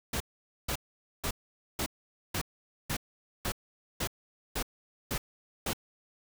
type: noise bursts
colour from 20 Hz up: pink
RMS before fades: -32 dBFS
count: 11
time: 0.13-5.733 s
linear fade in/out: 5 ms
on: 73 ms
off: 480 ms
effects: none